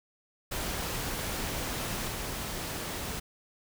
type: noise with level steps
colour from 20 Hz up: pink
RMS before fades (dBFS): -34 / -36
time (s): 0.51-3.2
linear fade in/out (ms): 10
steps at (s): 2.07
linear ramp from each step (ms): 20
effects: none